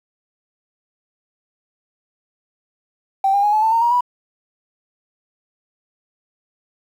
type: tone with pitch steps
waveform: triangle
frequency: 778 / 804 / 831 / 858.8 / 887.5 / 917.2 / 947.9 / 979.7 Hz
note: G5 / G5 / G#5 / A5 / A5 / A#5 / A#5 / B5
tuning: -13 / +44 / +1 / -42 / +15 / -28 / +29 / -14 cents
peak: -9 dBFS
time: 3.24-4.008 s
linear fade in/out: 5 ms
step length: 96 ms
effects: tanh soft clip ceiling -11 dBFS + 8-bit